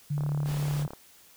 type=tone; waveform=sine; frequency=146.1 Hz; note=D3; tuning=9 cents flat; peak=-26 dBFS; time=0.1-0.87 s; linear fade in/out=10 ms
type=click train; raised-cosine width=1 ms; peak=-26 dBFS; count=28; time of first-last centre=0.18-0.934 s; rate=35.8 Hz
type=noise; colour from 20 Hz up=pink; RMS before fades=-41 dBFS; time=0.44-0.86 s; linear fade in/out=50 ms
effects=white hiss -56 dBFS RMS until 1.36 s